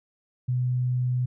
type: tone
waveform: sine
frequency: 125.3 Hz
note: B2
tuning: 25 cents sharp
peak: -22 dBFS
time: 0.48-1.26 s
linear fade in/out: 10 ms
effects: none